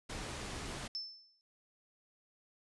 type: low-pass noise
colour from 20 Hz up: pink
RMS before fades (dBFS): -43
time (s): 0.09-0.88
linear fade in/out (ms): 10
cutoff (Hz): 9200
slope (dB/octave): 12
type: tone with exponential decay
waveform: sine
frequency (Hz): 5290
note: E8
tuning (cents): +5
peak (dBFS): -35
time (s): 0.95-1.41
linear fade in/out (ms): 0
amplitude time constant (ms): 100
effects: resampled to 24000 Hz